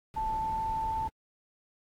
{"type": "noise", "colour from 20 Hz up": "brown", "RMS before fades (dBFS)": -41, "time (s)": [0.14, 1.09], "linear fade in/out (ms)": 0}
{"type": "tone with pitch glide", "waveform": "sine", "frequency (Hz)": [880, 885.6], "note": ["A5", "A5"], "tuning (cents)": [0, 11], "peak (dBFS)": -29, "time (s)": [0.16, 1.08], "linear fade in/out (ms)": 10, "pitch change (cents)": 11, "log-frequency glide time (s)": [0.34, 0.62]}
{"effects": ["AAC 64 kbps"]}